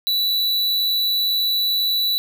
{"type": "tone", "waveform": "square", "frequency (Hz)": 3951, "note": "B7", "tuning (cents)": 0, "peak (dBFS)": -18, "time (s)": [0.07, 2.18], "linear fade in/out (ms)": 0, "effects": []}